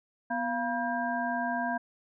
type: tone cluster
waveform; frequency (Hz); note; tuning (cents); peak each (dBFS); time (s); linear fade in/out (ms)
sine; 245.3 / 693 / 965 / 1598; B3 / F5 / B5 / G6; -12 / -14 / -40 / +33; -34 / -32 / -35 / -34; 0.3-1.78; 10
effects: none